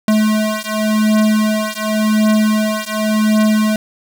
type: beating tone pair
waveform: square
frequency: 214.7 / 215.6 Hz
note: A3 / A3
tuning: -42 / -35 cents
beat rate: 0.9 Hz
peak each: -16 dBFS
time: 0.08-3.76 s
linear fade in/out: 2 ms
effects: 8-bit